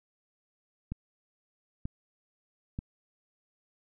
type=click train; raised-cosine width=5 ms; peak=-22 dBFS; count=3; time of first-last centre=0.92-2.789 s; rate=1.07 Hz; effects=none